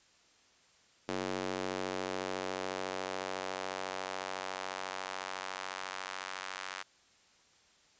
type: tone with high-pass filter sweep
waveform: square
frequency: 47 Hz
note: F#1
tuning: 28 cents sharp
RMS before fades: -39 dBFS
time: 1.08-6.83 s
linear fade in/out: 10 ms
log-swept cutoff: 320 to 1300 Hz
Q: 1.1
effects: white hiss -65 dBFS RMS until 7.99 s + resampled to 16000 Hz

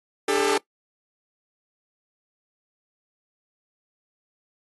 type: chord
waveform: sawtooth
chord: D suspended fourth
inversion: none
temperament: equal with one note detuned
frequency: 293.7 / 400.2 / 440 Hz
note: D4 / G4 / A4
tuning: 0 / +36 / 0 cents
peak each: -25 / -19 / -19 dBFS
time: 0.28-0.58 s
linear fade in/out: 5 ms
effects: noise-tail reverb RT60 0.1 s tail -21 dB re dry + AAC 32 kbps

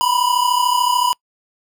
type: tone pair together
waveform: square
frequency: 968 / 1001.6 Hz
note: B5 / B5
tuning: -35 / +24 cents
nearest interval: minor second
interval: 59 cents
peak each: -18 dBFS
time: 0.01-1.13 s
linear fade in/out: 0 ms
effects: noise-tail reverb RT60 0.1 s tail -26 dB re dry

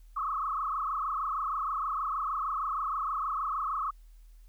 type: tone with frequency modulation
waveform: sine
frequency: 1196 Hz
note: D6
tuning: 31 cents sharp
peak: -29 dBFS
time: 0.16-3.91 s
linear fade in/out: 10 ms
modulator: 26.4 Hz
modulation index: 4.2
effects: added 40 Hz sine -50 dBFS peak until 4.48 s + white hiss -71 dBFS RMS until 4.48 s

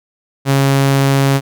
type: tone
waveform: sawtooth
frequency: 137.3 Hz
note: C#3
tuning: 16 cents flat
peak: -6 dBFS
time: 0.45-1.41 s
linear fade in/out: 50 ms
effects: none

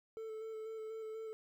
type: tone with vibrato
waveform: triangle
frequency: 440.9 Hz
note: A4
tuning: 4 cents sharp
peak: -40 dBFS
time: 0.17-1.33 s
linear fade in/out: 0 ms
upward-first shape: square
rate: 4.1 Hz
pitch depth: 14 cents each way
effects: 12-bit

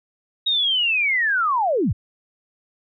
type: linear sweep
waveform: sine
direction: down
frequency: 3801 to 60.9 Hz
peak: -17 dBFS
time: 0.46-1.93 s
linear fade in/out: 10 ms
effects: none

